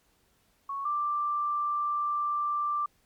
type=tone pair in turn; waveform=sine; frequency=1108.7 / 1178.4 Hz; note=C#6 / D6; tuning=0 / +6 cents; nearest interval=minor second; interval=106 cents; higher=second; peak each=-31 / -26 dBFS; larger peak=second; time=0.69-0.85 / 0.85-2.86 s; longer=second; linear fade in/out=5 ms; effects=pink hiss -68 dBFS RMS until 3.05 s + MP3 96 kbps